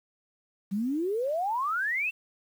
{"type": "exponential sweep", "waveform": "sine", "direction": "up", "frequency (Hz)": [187.6, 2744], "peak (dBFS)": -26, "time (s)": [0.71, 2.11], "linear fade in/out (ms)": 20, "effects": ["9-bit"]}